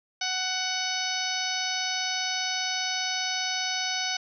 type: harmonic tone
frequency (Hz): 745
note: F#5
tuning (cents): +12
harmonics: 1 / 2 / 3 / 4 / 5 / 6 / 7 / 8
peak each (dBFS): -35 / -35 / -35 / -35 / -35 / -35 / -35 / -35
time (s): 0.21-4.17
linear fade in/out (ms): 5
effects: none